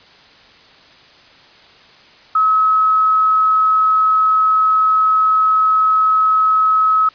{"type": "tone", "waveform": "sine", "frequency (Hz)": 1284, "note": "E6", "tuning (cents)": -46, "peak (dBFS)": -10, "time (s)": [2.35, 7.09], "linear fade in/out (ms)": 5, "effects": ["white hiss -45 dBFS RMS until 7.14 s", "resampled to 11025 Hz"]}